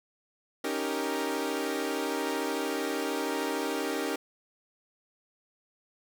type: chord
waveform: sawtooth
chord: Eb dominant seventh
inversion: third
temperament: equal with one note detuned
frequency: 278 / 311.1 / 392 / 466.2 Hz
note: Db4 / Eb4 / G4 / Bb4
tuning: +5 / 0 / 0 / 0 cents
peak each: -31 dBFS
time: 0.64-4.16 s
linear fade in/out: 5 ms
effects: none